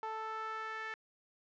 sawtooth tone with band-pass filter sweep, 440 Hz, A4, in tune, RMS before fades -41 dBFS, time 0.03-0.94 s, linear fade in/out 0 ms, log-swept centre 1000 to 1800 Hz, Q 3.1, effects resampled to 16000 Hz

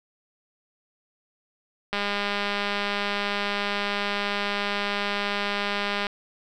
click train, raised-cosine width 0.3 ms, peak -11 dBFS, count 841, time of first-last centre 1.93-6.068 s, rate 203 Hz, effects none

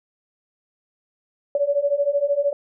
sine beating tone pair, 562 / 575 Hz, C#5 / D5, +24 / -37 cents, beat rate 13 Hz, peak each -22 / -20 dBFS, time 1.55-2.53 s, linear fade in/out 2 ms, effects none

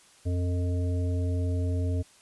harmonic tone, 88.9 Hz, F2, 31 cents sharp, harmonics 1 / 3 / 5 / 7, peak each -25 / -35 / -39 / -42 dBFS, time 0.25-2.03 s, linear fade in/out 20 ms, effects white hiss -57 dBFS RMS until 2.21 s + resampled to 24000 Hz

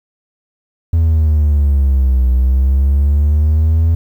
triangle exponential two-way sweep, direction down then up, 83.3 to 62.3 to 83.3 Hz, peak -6 dBFS, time 0.93-3.95 s, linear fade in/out 5 ms, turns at 2.29 s, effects tanh soft clip ceiling -2 dBFS + 8-bit

